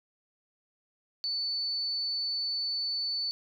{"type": "tone", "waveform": "sine", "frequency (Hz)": 4490, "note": "C#8", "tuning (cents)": 21, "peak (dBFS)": -29, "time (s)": [1.24, 3.31], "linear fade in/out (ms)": 0, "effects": ["11-bit"]}